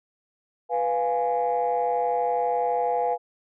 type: chord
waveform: sine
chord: F diminished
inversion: second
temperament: equal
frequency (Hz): 493.9 / 698.5 / 830.6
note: Cb5 / F5 / Ab5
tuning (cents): 0 / 0 / 0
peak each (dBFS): -25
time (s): 0.69-3.18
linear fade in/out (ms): 50
effects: tanh soft clip ceiling -15 dBFS